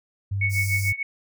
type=tone; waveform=sine; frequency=98.8 Hz; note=G2; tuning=14 cents sharp; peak=-23 dBFS; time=0.31-0.93 s; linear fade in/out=10 ms
type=tone with tremolo; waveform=sine; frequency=2217 Hz; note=C#7; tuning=in tune; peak=-19 dBFS; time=0.41-1.03 s; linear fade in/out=5 ms; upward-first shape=triangle; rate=6.7 Hz; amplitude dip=95%
type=high-pass noise; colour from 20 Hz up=pink; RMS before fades=-35 dBFS; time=0.49-0.93 s; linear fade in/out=50 ms; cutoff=4700 Hz; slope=96 dB/octave
effects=none